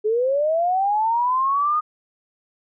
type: linear sweep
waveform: sine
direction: up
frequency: 415.3 to 1242 Hz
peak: -17 dBFS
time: 0.04-1.81 s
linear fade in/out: 20 ms
effects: none